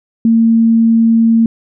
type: tone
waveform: sine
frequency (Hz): 227.5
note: A#3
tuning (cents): -42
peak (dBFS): -6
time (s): 0.25-1.46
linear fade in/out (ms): 2
effects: none